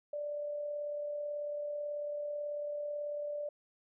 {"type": "tone with amplitude modulation", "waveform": "sine", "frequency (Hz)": 587.3, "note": "D5", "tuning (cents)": 0, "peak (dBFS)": -34, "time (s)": [0.13, 3.49], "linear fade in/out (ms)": 5, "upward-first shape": "sine", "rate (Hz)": 38.2, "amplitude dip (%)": 30, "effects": []}